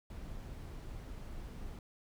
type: noise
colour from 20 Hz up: brown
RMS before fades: -45 dBFS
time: 0.1-1.79 s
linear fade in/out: 2 ms
effects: none